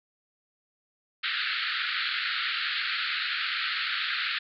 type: band-pass noise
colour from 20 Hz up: pink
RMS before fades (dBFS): -30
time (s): 1.23-4.39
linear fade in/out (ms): 10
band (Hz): 1300 to 4500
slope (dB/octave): 96
effects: none